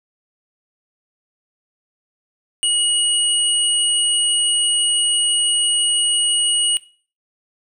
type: tone pair together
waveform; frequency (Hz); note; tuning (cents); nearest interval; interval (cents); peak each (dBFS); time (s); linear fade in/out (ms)
sine; 2900 / 8806; F#7 / C#9; -35 / -13; octave + perfect fifth; 1922; -18; 2.63-6.77; 0
effects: noise-tail reverb RT60 0.4 s tail -18 dB re dry